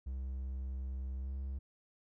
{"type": "tone with pitch glide", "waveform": "triangle", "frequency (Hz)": [65.41, 67.21], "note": ["C2", "C2"], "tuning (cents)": [0, 47], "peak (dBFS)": -35, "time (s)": [0.06, 1.59], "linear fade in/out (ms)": 10, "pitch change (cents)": 47, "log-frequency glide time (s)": [1.2, 1.32], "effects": []}